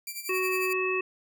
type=tone with tremolo; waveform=5% pulse; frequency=2352 Hz; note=D7; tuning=2 cents sharp; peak=-23 dBFS; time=0.07-0.73 s; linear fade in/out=2 ms; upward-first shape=sine; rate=11 Hz; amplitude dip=70%
type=harmonic tone; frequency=372.2 Hz; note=F#4; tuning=10 cents sharp; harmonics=1 / 3 / 5 / 7; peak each=-28 / -34 / -38 / -29 dBFS; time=0.29-1.01 s; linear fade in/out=5 ms
effects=none